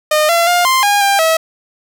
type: tone with pitch steps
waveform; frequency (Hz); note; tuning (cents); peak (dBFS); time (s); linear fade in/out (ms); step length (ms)
sawtooth; 611 / 680 / 706 / 1047 / 815 / 797 / 646; D#5 / F5 / F5 / C6 / G#5 / G5 / E5; -32 / -46 / +19 / +1 / -33 / +28 / -35; -6; 0.11-1.37; 5; 180
effects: none